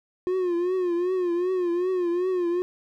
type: tone with vibrato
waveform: triangle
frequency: 358.1 Hz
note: F4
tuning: 43 cents sharp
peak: -20 dBFS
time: 0.27-2.62 s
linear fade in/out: 0 ms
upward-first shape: triangle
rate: 2.6 Hz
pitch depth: 94 cents each way
effects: none